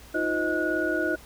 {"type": "tone cluster", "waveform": "sine", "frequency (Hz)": [315.5, 353.6, 514, 627, 1457], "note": ["D#4", "F4", "C5", "D#5", "F#6"], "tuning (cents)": [24, 22, -31, 13, -27], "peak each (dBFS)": [-29, -30, -35, -30, -28], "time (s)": [0.14, 1.16], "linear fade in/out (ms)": 10, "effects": ["added 60 Hz sine -50 dBFS peak until 1.25 s", "pink hiss -50 dBFS RMS until 1.25 s"]}